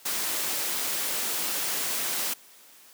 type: noise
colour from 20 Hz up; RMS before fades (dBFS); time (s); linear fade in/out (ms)
white; -29; 0.05-2.34; 10
effects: white hiss -53 dBFS RMS until 2.93 s + high-pass 200 Hz 12 dB/octave